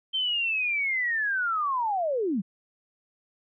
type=linear sweep; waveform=sine; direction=down; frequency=3136 to 168.9 Hz; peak=-24 dBFS; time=0.13-2.42 s; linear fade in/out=20 ms; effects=none